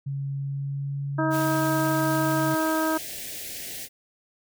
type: tone with pitch glide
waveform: sine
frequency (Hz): 138.59 to 140.36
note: C#3 to C#3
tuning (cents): 0 to +22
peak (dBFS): -27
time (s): 0.06-2.55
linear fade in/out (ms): 10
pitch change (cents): +22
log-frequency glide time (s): 0.38-1.04
type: harmonic tone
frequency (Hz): 317.5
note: D#4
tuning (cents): +35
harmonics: 1 / 2 / 3 / 4 / 5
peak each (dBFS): -25 / -28 / -30 / -31 / -32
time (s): 1.18-2.98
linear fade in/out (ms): 10
type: band-stop noise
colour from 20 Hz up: white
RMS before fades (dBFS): -36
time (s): 1.3-3.89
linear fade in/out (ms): 50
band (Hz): 730 to 1700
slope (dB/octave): 48
effects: none